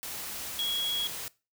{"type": "tone in noise", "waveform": "sine", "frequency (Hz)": 3322, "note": "G#7", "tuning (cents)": 0, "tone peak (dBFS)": -28, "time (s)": [0.59, 1.07], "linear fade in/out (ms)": 0, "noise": "white", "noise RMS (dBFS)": -38, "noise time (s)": [0.03, 1.28], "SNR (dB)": 7, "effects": ["noise-tail reverb RT60 0.3 s tail -21 dB re dry"]}